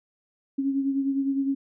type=beating tone pair; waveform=sine; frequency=272.8 / 282.6 Hz; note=C#4 / C#4; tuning=-28 / +34 cents; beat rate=9.8 Hz; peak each=-23 / -32 dBFS; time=0.58-1.55 s; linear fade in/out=10 ms; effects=none